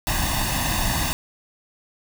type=noise with comb filter; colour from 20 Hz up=pink; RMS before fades=-23 dBFS; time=0.07-1.13 s; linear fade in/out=0 ms; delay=1.1 ms; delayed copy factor=+0.85; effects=none